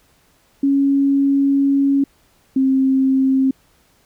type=tone pair in turn; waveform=sine; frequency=277.2 / 265.8 Hz; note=C#4 / C4; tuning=0 / +27 cents; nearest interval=minor second; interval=73 cents; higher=first; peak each=-12 dBFS; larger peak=neither; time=0.63-2.04 / 2.56-3.51 s; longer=first; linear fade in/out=5 ms; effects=pink hiss -57 dBFS RMS until 4.05 s